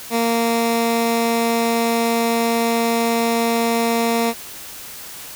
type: tone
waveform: 15% pulse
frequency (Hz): 231.3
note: A#3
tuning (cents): -13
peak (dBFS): -10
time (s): 0.1-4.34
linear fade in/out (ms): 50
effects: white hiss -35 dBFS RMS until 5.35 s